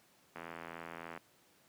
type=click train; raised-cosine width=0.5 ms; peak=-29 dBFS; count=69; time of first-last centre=0.36-1.175 s; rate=83.4 Hz; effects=pink hiss -67 dBFS RMS until 1.68 s + high-pass 150 Hz 12 dB/octave